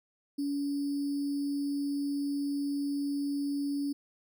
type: tone with sample-and-hold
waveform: sine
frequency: 283.9 Hz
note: C#4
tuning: 41 cents sharp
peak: -29 dBFS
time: 0.38-3.93 s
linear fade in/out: 10 ms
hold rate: 4900 Hz
effects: none